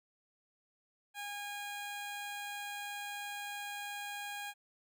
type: tone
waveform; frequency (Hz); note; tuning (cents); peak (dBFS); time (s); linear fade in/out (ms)
15% pulse; 817; G#5; -29; -34; 1.14-4.54; 50
effects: none